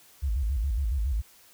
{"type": "tone with vibrato", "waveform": "sine", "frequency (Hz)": 61, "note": "B1", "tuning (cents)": -21, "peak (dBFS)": -24, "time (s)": [0.22, 1.22], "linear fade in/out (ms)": 20, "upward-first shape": "square", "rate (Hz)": 7.2, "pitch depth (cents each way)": 230, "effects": ["white hiss -56 dBFS RMS until 1.53 s"]}